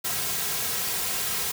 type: noise with comb filter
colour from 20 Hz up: white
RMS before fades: -28 dBFS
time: 0.04-1.52 s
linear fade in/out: 10 ms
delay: 3.4 ms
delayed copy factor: -0.6
effects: none